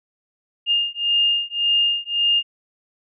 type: beating tone pair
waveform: sine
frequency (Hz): 2822 / 2823.8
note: F7 / F7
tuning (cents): +17 / +18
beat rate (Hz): 1.8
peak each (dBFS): -20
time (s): 0.66-2.43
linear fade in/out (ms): 50
effects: none